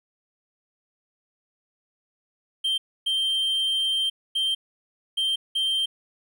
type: tone bursts at uneven times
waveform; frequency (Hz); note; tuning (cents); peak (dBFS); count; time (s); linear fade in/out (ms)
triangle; 3146; G7; +6; -20; 5; 2.64-2.78 / 3.06-4.1 / 4.35-4.55 / 5.17-5.36 / 5.55-5.86; 10
effects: none